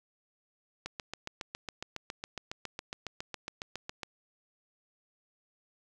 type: click train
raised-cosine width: 0.2 ms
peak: -20 dBFS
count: 24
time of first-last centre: 0.86-4.032 s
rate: 7.25 Hz
effects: none